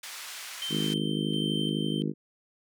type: band-pass noise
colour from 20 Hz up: pink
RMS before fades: -41 dBFS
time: 0.03-0.94 s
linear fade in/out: 5 ms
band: 1600 to 12000 Hz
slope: 12 dB/octave
type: tone with tremolo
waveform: triangle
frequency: 3115 Hz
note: G7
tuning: 12 cents flat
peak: -30 dBFS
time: 0.62-2.02 s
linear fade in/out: 0 ms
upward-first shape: square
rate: 1.4 Hz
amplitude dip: 40%
type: harmonic tone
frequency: 51.91 Hz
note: G#1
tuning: in tune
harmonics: 3 / 4 / 5 / 6 / 7 / 8 / 9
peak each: -32 / -32 / -34 / -34 / -37 / -42 / -43 dBFS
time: 0.69-2.14 s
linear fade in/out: 50 ms
effects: none